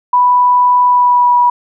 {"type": "tone with pitch glide", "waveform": "sine", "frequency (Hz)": [987.8, 973.6], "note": ["B5", "B5"], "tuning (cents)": [0, -25], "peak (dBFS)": -6, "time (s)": [0.13, 1.5], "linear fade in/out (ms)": 5, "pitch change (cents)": -25, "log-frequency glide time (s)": [0.86, 1.36], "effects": []}